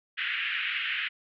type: band-pass noise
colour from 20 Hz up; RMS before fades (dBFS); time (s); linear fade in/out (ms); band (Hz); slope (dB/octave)
white; -31; 0.17-1.09; 20; 1500 to 3000; 48
effects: none